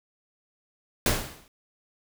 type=noise with exponential decay; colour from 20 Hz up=pink; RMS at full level=-20 dBFS; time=1.06-1.48 s; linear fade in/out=2 ms; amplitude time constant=91 ms; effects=none